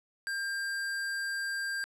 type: tone with sample-and-hold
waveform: sine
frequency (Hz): 1600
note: G6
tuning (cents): +35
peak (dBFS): -31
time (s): 0.27-1.84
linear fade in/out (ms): 0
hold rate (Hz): 6300
effects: low-pass 10000 Hz 12 dB/octave